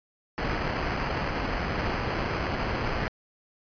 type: noise with sample-and-hold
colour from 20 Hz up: pink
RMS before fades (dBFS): -29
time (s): 0.38-3.08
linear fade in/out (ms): 0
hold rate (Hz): 3675
effects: resampled to 11025 Hz